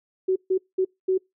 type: tone bursts at uneven times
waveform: sine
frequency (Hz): 375.7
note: F#4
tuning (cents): +26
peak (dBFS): -18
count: 4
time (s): 0.28-0.36 / 0.5-0.58 / 0.78-0.85 / 1.08-1.18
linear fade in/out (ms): 10
effects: noise-tail reverb RT60 0.2 s tail -26 dB re dry